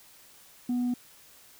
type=tone; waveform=sine; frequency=245.6 Hz; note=B3; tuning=9 cents flat; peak=-23 dBFS; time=0.69-0.94 s; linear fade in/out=5 ms; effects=tanh soft clip ceiling -24 dBFS + white hiss -55 dBFS RMS until 1.59 s